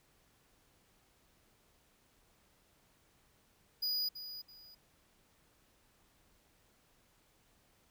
square tone with echo, 4923 Hz, D#8, 19 cents flat, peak -33 dBFS, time 3.82-4.09 s, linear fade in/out 10 ms, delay 330 ms, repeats 2, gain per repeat -11 dB, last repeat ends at 4.75 s, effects pink hiss -70 dBFS RMS until 7.9 s

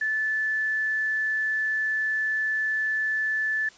sine tone, 1745 Hz, A6, 15 cents flat, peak -23 dBFS, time 0.01-3.69 s, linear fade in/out 5 ms, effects white hiss -52 dBFS RMS until 3.77 s + resampled to 16000 Hz

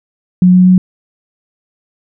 sine tone with pitch steps, 181.4 / 182.66 / 183.93 Hz, F#3 / F#3 / F#3, -34 / -22 / -10 cents, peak -3 dBFS, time 0.42-0.78 s, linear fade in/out 2 ms, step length 120 ms, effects none

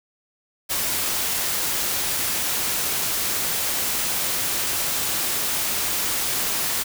white noise, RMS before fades -24 dBFS, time 0.69-6.84 s, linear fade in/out 20 ms, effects none

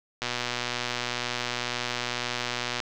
click train, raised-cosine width 0.2 ms, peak -11 dBFS, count 316, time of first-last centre 0.22-2.802 s, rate 122 Hz, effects low-pass 7000 Hz 12 dB/octave + 8-bit

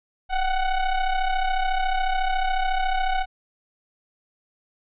square ring-modulated tone, 370 Hz, F#4, in tune, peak -18 dBFS, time 0.29-3.26 s, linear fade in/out 50 ms, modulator 387 Hz, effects resampled to 8000 Hz

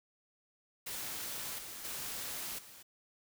white noise with level steps, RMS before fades -41 / -46 / -41 / -54 dBFS, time 0.86-2.83 s, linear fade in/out 10 ms, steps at 1.58 / 1.84 / 2.58 s, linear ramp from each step 10 ms, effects none

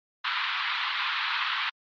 pink band-pass noise, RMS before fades -29 dBFS, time 0.24-1.7 s, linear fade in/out 10 ms, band 990 to 4000 Hz, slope 48 dB/octave, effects MP3 48 kbps

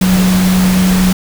sine tone in noise, 185 Hz, F#3, in tune, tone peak -8 dBFS, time 0.01-1.13 s, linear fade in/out 5 ms, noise pink, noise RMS -18 dBFS, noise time 0.01-1.13 s, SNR +7 dB, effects none

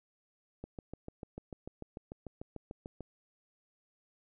click train, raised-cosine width 2 ms, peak -29 dBFS, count 17, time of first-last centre 0.64-3.007 s, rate 6.76 Hz, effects none

